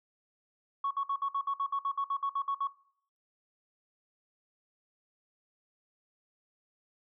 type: tone bursts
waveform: sine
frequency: 1110 Hz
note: C#6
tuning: 2 cents sharp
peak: -27 dBFS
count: 15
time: 0.84-2.673 s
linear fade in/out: 5 ms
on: 69 ms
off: 57 ms
effects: noise-tail reverb RT60 0.6 s tail -20 dB re dry + tanh soft clip ceiling -24 dBFS